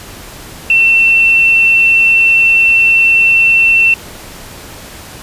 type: tone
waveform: sine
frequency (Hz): 2695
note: E7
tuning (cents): +38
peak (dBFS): -5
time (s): 0.7-3.94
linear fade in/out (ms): 2
effects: pink hiss -31 dBFS RMS until 5.22 s + resampled to 32000 Hz